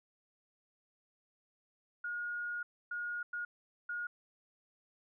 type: tone bursts at uneven times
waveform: sine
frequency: 1435 Hz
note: F6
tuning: 47 cents sharp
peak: -36 dBFS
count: 4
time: 2.04-2.63 / 2.91-3.23 / 3.33-3.45 / 3.89-4.07 s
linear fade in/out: 5 ms
effects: none